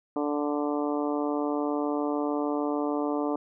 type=harmonic tone; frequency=146.83 Hz; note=D3; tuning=in tune; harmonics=2 / 3 / 4 / 5 / 6 / 7 / 8; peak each=-28 / -32 / -34 / -36 / -38 / -39 / -40 dBFS; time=0.16-3.36 s; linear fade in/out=2 ms; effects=none